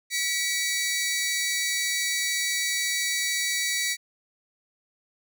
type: tone pair together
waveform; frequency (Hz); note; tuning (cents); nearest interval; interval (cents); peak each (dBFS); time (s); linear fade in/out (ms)
15% pulse; 1949 / 2269; B6 / C#7; -23 / +40; minor third; 263; -21; 0.1-3.97; 50
effects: none

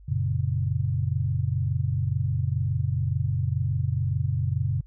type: chord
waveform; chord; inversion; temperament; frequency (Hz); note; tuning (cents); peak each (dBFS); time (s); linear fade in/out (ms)
sine; F# major; none; equal with one note detuned; 91.59 / 116.54 / 138.59; F#2 / A#2 / C#3; -17 / 0 / 0; -27; 0.08-4.81; 10
effects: added 49 Hz sine -46 dBFS peak until 4.86 s

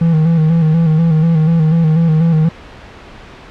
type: tone with vibrato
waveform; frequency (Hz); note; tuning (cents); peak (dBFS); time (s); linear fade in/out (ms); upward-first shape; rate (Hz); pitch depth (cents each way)
triangle; 161.5; E3; -35; -6; 0.01-2.49; 5; square; 4.1; 53
effects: pink hiss -35 dBFS RMS until 3.5 s + low-pass 3000 Hz 12 dB/octave

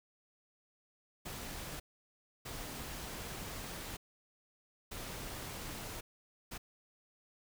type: noise bursts at uneven times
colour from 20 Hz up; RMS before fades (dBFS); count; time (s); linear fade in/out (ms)
pink; -44; 4; 1.25-1.8 / 2.45-3.97 / 4.91-6.01 / 6.51-6.58; 10
effects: none

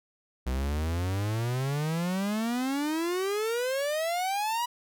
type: exponential sweep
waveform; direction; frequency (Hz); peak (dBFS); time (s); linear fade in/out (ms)
45% pulse; up; 61.74 to 979; -27; 0.46-4.66; 10
effects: none

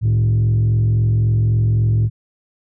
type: tone with frequency modulation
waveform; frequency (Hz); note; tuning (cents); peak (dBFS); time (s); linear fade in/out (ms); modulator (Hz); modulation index
sine; 110; A2; 0; -10; 0.01-2.1; 50; 43.7; 0.5
effects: tanh soft clip ceiling -11 dBFS

